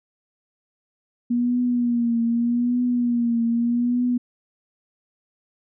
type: tone with vibrato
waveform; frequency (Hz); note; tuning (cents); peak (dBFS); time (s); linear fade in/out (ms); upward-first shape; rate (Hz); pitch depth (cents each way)
sine; 238.9; A#3; +43; -18; 1.3-4.18; 10; triangle; 0.82; 60
effects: none